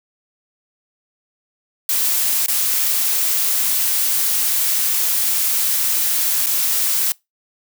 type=noise with dropouts; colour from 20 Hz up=blue; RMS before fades=-18 dBFS; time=1.89-7.12 s; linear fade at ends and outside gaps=2 ms; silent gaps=2.462-2.482 / 6.462-6.467 s; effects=noise-tail reverb RT60 0.2 s tail -24 dB re dry